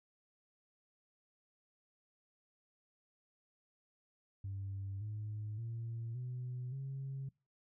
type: tone with pitch steps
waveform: sine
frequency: 98 / 106.25 / 115.2 / 124.91 / 135.43 Hz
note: G2 / G#2 / A#2 / B2 / C#3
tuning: 0 / +40 / -20 / +20 / -40 cents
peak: -38 dBFS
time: 4.44-7.29 s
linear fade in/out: 5 ms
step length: 570 ms
effects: noise-tail reverb RT60 0.3 s tail -25 dB re dry + tanh soft clip ceiling -36 dBFS